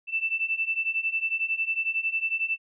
sine beating tone pair, 2653 / 2664 Hz, E7 / E7, +10 / +18 cents, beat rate 11 Hz, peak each -29 / -27 dBFS, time 0.07-2.58 s, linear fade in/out 50 ms, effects none

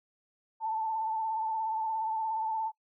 sine tone with vibrato, 884 Hz, A5, 8 cents sharp, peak -29 dBFS, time 0.6-2.72 s, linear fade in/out 50 ms, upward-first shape triangle, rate 17 Hz, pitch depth 45 cents each way, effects noise-tail reverb RT60 0.1 s tail -22 dB re dry

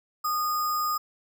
sine tone with sample-and-hold, 1228 Hz, D#6, 23 cents flat, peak -24 dBFS, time 0.24-0.98 s, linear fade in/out 10 ms, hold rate 6300 Hz, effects none

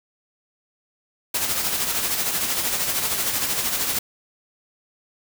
white noise with tremolo, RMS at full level -22 dBFS, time 1.34-3.99 s, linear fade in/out 5 ms, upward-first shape sine, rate 13 Hz, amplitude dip 45%, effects none

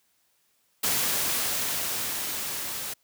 white noise with level ramp, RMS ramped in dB -25 to -34 dBFS, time 0.83-2.94 s, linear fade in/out 10 ms, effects white hiss -69 dBFS RMS until 3.03 s + high-pass 60 Hz 12 dB/octave

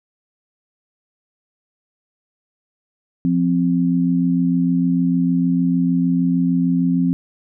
sine tone pair together, 174.61 / 261.2 Hz, F3 / C4, 0 / -3 cents, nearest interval perfect fifth, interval 697 cents, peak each -17 dBFS, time 3.25-7.13 s, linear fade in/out 0 ms, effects none

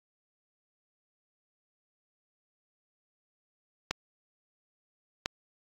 clicks, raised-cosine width 0.2 ms, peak -11 dBFS, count 2, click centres 3.91 / 5.259 s, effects AAC 48 kbps

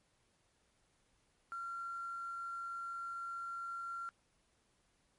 sine tone with quantisation, 1373 Hz, F6, 30 cents flat, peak -40 dBFS, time 1.52-4.09 s, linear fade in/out 0 ms, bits 10, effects pink hiss -75 dBFS RMS until 5.18 s + MP3 48 kbps

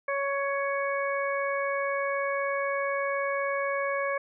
harmonic tone, 557 Hz, C#5, 8 cents sharp, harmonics 1 / 2 / 3 / 4, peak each -29 / -32 / -34 / -35 dBFS, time 0.08-4.18 s, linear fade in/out 5 ms, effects none

